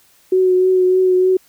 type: tone with vibrato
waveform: sine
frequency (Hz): 370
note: F#4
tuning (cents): 0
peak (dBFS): -10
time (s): 0.32-1.37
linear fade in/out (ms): 5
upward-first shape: triangle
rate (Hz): 3.3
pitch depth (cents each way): 22
effects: white hiss -53 dBFS RMS until 1.48 s